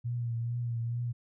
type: tone with vibrato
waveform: sine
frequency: 118.3 Hz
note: A#2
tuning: 26 cents sharp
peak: -30 dBFS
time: 0.04-1.13 s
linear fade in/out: 20 ms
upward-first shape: triangle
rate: 2.3 Hz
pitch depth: 44 cents each way
effects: none